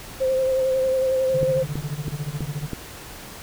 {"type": "tone with vibrato", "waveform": "sine", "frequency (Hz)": 523.3, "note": "C5", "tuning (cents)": 0, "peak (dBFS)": -18, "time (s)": [0.2, 1.64], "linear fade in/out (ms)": 20, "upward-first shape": "sine", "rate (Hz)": 11, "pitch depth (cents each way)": 24}
{"type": "tone with tremolo", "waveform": "triangle", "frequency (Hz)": 146.83, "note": "D3", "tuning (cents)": 0, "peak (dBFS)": -21, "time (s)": [1.34, 2.67], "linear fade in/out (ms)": 2, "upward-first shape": "sine", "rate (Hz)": 14, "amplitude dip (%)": 95}
{"type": "click train", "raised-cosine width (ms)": 3, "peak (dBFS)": -15, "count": 5, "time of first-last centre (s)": [1.43, 2.733], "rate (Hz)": 3.07}
{"effects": ["pink hiss -39 dBFS RMS until 3.42 s"]}